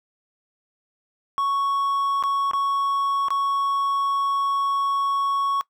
triangle tone with dropouts, 1110 Hz, C#6, 2 cents sharp, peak -18 dBFS, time 1.38-5.61 s, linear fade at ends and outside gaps 0 ms, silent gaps 2.226-2.237 / 2.512-2.534 / 3.284-3.305 s, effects noise-tail reverb RT60 0.1 s tail -21 dB re dry

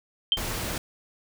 sine tone with exponential decay, 3136 Hz, G7, in tune, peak -14 dBFS, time 0.32-0.42 s, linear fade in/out 1 ms, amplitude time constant 20 ms
pink noise, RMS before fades -31 dBFS, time 0.37-0.78 s, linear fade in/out 2 ms
effects none

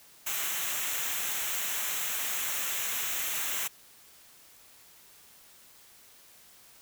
white noise with comb filter, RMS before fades -32 dBFS, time 0.26-3.68 s, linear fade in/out 10 ms, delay 0.21 ms, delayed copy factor -0.65, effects white hiss -56 dBFS RMS until 6.81 s

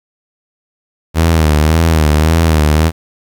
sawtooth tone with vibrato, 78.9 Hz, D#2, 25 cents sharp, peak -4 dBFS, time 1.14-2.92 s, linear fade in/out 50 ms, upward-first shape sine, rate 1.8 Hz, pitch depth 84 cents each way, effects 7-bit

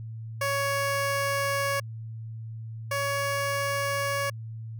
15% pulse tone pair in turn, 558 / 560.8 Hz, C#5 / C#5, +11 / +20 cents, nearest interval unison, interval 9 cents, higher second, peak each -19 / -20 dBFS, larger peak first, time 0.41-1.8 / 2.91-4.3 s, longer neither, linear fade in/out 5 ms, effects added 112 Hz sine -35 dBFS peak until 4.79 s

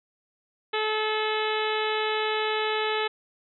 harmonic tone, 432 Hz, A4, 32 cents flat, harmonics 1 / 2 / 3 / 4 / 5 / 6 / 7 / 8 / 9, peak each -28 / -31 / -33 / -34 / -35 / -36 / -36 / -37 / -38 dBFS, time 0.73-3.08 s, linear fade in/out 10 ms, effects none

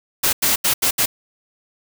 white noise bursts at uneven times, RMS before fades -17 dBFS, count 5, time 0.23-0.33 / 0.42-0.56 / 0.64-0.74 / 0.82-0.91 / 0.98-1.06 s, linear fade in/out 10 ms, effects none

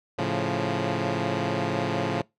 10% pulse chord, A augmented, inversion none, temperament equal, 110 / 138.59 / 174.61 Hz, A2 / C#3 / E#3, 0 / 0 / 0 cents, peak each -21 dBFS, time 0.18-2.22 s, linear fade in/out 10 ms, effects noise-tail reverb RT60 0.2 s tail -24 dB re dry + low-pass 4000 Hz 12 dB/octave

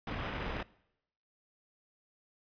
pink noise with sample-and-hold, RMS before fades -38 dBFS, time 0.07-0.63 s, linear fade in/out 5 ms, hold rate 4410 Hz, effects noise-tail reverb RT60 0.8 s tail -22 dB re dry + resampled to 11025 Hz

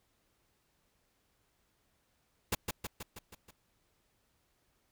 pink noise with echo, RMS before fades -31 dBFS, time 2.52-2.55 s, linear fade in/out 5 ms, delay 160 ms, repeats 6, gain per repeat -4 dB, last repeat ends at 3.51 s, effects pink hiss -75 dBFS RMS until 4.91 s

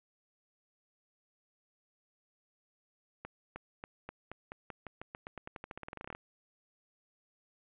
accelerating click train, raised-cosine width 0.5 ms, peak -27 dBFS, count 27, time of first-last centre 3.25-6.15 s, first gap 310 ms, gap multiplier 0.9, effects resampled to 8000 Hz + 10-bit

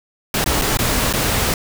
pink noise with dropouts, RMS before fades -18 dBFS, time 0.34-1.54 s, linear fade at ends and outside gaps 2 ms, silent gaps 0.442-0.46 / 0.615-0.619 / 0.772-0.789 / 1.128-1.136 s, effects none

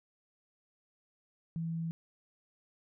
sine tone, 164.81 Hz, E3, in tune, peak -33 dBFS, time 1.56-1.91 s, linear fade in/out 0 ms, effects none

